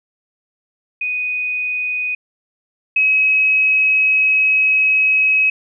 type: tone pair in turn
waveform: sine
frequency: 2489 / 2553 Hz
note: D#7 / D#7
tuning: 0 / +44 cents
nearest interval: unison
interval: 44 cents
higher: second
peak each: -18 / -11 dBFS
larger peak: second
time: 1.01-2.15 / 2.96-5.5 s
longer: second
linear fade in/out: 5 ms
effects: none